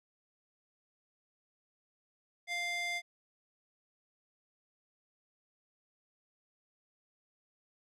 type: tone with high-pass filter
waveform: square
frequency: 698 Hz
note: F5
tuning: 1 cent flat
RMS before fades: -36 dBFS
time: 2.47-3.02 s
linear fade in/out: 50 ms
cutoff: 1500 Hz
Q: 7.4
effects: low-pass 8000 Hz 12 dB/octave